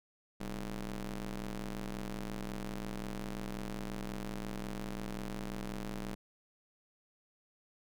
sawtooth ring-modulated tone, 109.3 Hz, A2, 11 cents flat, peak -31 dBFS, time 0.4-6.15 s, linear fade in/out 10 ms, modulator 86.5 Hz, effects none

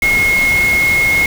sine tone in noise, 2161 Hz, C#7, 45 cents flat, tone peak -10 dBFS, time 0.02-1.26 s, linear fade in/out 2 ms, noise pink, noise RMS -22 dBFS, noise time 0.02-1.26 s, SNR +9 dB, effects none

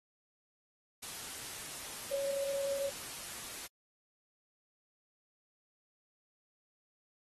sine tone in noise, 555 Hz, C#5, 2 cents sharp, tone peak -33 dBFS, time 2.11-2.9 s, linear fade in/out 10 ms, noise white, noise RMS -44 dBFS, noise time 1.02-3.67 s, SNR +8 dB, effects AAC 32 kbps

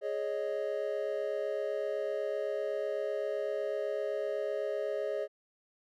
triangle chord, Ab suspended fourth, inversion none, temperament equal with one note detuned, 416.7 / 554.4 / 622.3 Hz, Ab4 / Db5 / Eb5, +6 / 0 / 0 cents, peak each -34 dBFS, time 0.01-5.28 s, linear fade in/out 50 ms, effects none

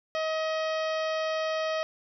harmonic tone, 633 Hz, D#5, 30 cents sharp, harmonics 1 / 2 / 3 / 4 / 5 / 6 / 7 / 8 / 9, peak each -28 / -35 / -38 / -41 / -41 / -48 / -48 / -46 / -50 dBFS, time 0.15-1.83 s, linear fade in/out 0 ms, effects none

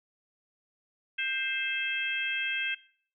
harmonic tone with a mistuned harmonic, 525 Hz, C5, 6 cents sharp, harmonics 3 / 4 / 5 / 6, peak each -34 / -36 / -31 / -36 dBFS, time 1.18-2.75 s, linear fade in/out 10 ms, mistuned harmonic 6, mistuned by +33 cents, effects noise-tail reverb RT60 0.5 s tail -19 dB re dry

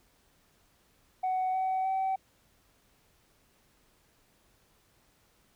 sine tone with pitch steps, 746 / 755 / 765 Hz, F#5 / F#5 / G5, +14 / +35 / -42 cents, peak -25 dBFS, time 1.23-2.16 s, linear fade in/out 10 ms, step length 310 ms, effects tanh soft clip ceiling -25 dBFS + pink hiss -67 dBFS RMS until 5.55 s

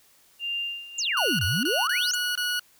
sine tone with tremolo, 2794 Hz, F7, in tune, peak -26 dBFS, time 0.39-1.87 s, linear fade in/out 50 ms, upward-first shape sine, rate 1.5 Hz, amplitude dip 80%
sine exponential two-way sweep, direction down then up, 7459 to 82.41 to 7459 Hz, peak -25 dBFS, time 0.98-2.15 s, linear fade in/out 5 ms, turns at 1.45 s
20% pulse tone bursts, 1461 Hz, F#6, 22 cents flat, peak -20 dBFS, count 6, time 1.17-2.595 s, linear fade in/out 2 ms, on 220 ms, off 21 ms
effects white hiss -59 dBFS RMS until 2.79 s

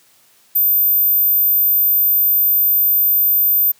sine tone, 13750 Hz, A9, 41 cents flat, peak -11 dBFS, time 0.55-3.72 s, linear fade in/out 10 ms, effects white hiss -53 dBFS RMS until 3.79 s + high-pass 100 Hz 12 dB/octave

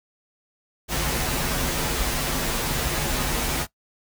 pink noise with comb filter, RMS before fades -25 dBFS, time 0.88-3.67 s, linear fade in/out 50 ms, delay 10 ms, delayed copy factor -0.75, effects noise-tail reverb RT60 0.1 s tail -19 dB re dry

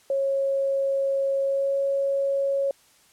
sine tone with pitch glide, 547 to 552.1 Hz, C#5 to C#5, -23 to -7 cents, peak -21 dBFS, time 0.1-2.71 s, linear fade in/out 2 ms, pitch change +16 cents, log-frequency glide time 1.42-1.76 s, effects white hiss -58 dBFS RMS until 3.12 s + low-pass 11000 Hz 12 dB/octave

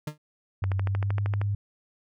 40% pulse tone with exponential decay, 151 Hz, D3, 48 cents sharp, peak -26 dBFS, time 0.07-0.18 s, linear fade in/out 5 ms, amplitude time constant 22 ms
sine tone with pitch glide, 95.9 to 101.25 Hz, G2 to G#2, -37 to -43 cents, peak -24 dBFS, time 0.62-1.55 s, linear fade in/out 5 ms, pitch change +94 cents, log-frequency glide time 0.74-1.21 s
click train, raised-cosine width 0.5 ms, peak -18 dBFS, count 11, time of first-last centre 0.64-1.415 s, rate 12.9 Hz
effects none

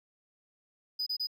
triangle tone bursts, 4978 Hz, D#8, in tune, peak -29 dBFS, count 3, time 0.99-1.271 s, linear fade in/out 10 ms, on 75 ms, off 28 ms, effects none

